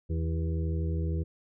harmonic tone with a mistuned harmonic, 81.6 Hz, E2, 17 cents flat, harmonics 1 / 2 / 4 / 5 / 6, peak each -28 / -34 / -40 / -42 / -44 dBFS, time 0.09-1.24 s, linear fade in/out 20 ms, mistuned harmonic 5, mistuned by -38 cents, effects none

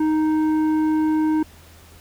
sine tone with tanh clipping, 311.1 Hz, D#4, in tune, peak -18 dBFS, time 0-1.43 s, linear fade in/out 5 ms, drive 9 dB, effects added 82 Hz sine -47 dBFS peak until 2 s + pink hiss -49 dBFS RMS until 2 s

